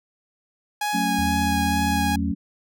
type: tone with vibrato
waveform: sawtooth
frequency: 830.6 Hz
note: G#5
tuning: in tune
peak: -19 dBFS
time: 0.81-2.16 s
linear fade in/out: 5 ms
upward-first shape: sine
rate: 2.2 Hz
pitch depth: 11 cents each way
type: chord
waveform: sine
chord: F# minor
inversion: none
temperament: just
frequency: 185 / 222 / 277.5 Hz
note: F#3 / A3 / C#4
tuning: 0 / +16 / +2 cents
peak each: -27 dBFS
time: 0.93-2.35 s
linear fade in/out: 20 ms
type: tone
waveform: sine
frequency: 81.1 Hz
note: E2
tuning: 28 cents flat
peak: -26 dBFS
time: 1.18-2.32 s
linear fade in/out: 10 ms
effects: none

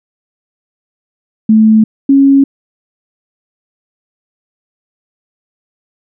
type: tone pair in turn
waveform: sine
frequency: 218.5 / 275.1 Hz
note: A3 / C#4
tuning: -12 / -13 cents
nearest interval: major third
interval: 399 cents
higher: second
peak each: -3 dBFS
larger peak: neither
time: 1.49-1.84 / 2.09-2.44 s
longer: neither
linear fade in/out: 5 ms
effects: none

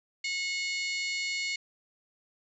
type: harmonic tone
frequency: 726 Hz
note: F#5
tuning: 33 cents flat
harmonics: 3 / 4 / 5 / 6 / 7 / 8 / 9 / 10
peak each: -32 / -40 / -45 / -36 / -48 / -48 / -49 / -43 dBFS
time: 0.24-1.56 s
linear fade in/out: 5 ms
effects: none

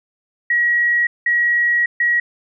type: tone bursts at uneven times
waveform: sine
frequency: 1909 Hz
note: A#6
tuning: 41 cents sharp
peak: -13 dBFS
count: 3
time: 0.5-1.07 / 1.26-1.86 / 2-2.2 s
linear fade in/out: 5 ms
effects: none

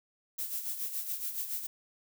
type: noise with tremolo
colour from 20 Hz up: violet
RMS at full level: -34 dBFS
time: 0.38-1.67 s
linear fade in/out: 10 ms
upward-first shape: sine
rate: 7.1 Hz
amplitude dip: 60%
effects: none

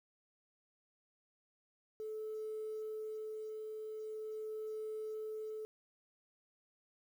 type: tone with tremolo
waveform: sine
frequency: 433.6 Hz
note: A4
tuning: 25 cents flat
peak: -38 dBFS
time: 2-5.65 s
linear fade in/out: 0 ms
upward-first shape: sine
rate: 0.43 Hz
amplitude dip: 30%
effects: tanh soft clip ceiling -36 dBFS + 11-bit

